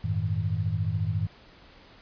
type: tone cluster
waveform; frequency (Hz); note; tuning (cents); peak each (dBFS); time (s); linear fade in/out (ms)
sine; 93.9 / 108.1 / 157.6; F#2 / A2 / D#3; +26 / -30 / +23; -29 / -28 / -31; 0.04-1.27; 5
effects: pink hiss -53 dBFS RMS until 2.01 s + resampled to 11025 Hz